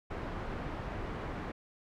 pink low-pass noise, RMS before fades -39 dBFS, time 0.1-1.52 s, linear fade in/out 10 ms, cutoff 1600 Hz, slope 12 dB/octave, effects none

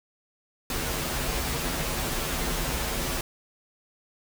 pink noise with comb filter, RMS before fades -29 dBFS, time 0.7-3.21 s, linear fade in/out 2 ms, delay 10 ms, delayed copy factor -0.9, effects none

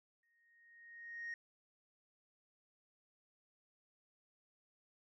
sine tone with exponential growth, 1864.7 Hz, A#6, in tune, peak -38 dBFS, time 0.23-1.34 s, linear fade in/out 2 ms, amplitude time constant 240 ms, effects tanh soft clip ceiling -39 dBFS

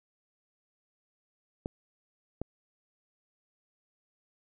clicks, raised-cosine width 2 ms, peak -20 dBFS, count 2, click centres 1.659 / 2.416 s, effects none

